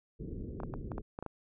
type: low-pass noise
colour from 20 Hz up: pink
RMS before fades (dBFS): -41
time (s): 0.19-1.02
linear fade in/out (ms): 20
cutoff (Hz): 440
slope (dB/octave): 48
type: clicks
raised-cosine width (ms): 1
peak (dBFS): -25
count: 8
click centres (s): 0.602 / 0.634 / 0.739 / 0.918 / 0.981 / 1.189 / 1.226 / 1.263
effects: none